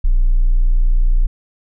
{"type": "tone", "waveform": "triangle", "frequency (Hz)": 29.84, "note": "A#0", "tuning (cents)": 41, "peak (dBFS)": -5, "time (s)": [0.04, 1.27], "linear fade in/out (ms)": 10, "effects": ["tanh soft clip ceiling -7 dBFS"]}